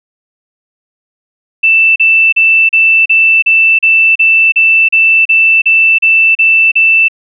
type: tone bursts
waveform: sine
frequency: 2658 Hz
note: E7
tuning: 14 cents sharp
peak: -4 dBFS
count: 15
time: 1.63-7.084 s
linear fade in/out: 10 ms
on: 330 ms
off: 36 ms
effects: none